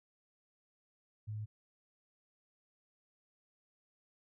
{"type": "tone", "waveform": "sine", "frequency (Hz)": 106.9, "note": "A2", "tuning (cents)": -49, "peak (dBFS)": -38, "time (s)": [1.27, 1.46], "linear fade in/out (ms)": 20, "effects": []}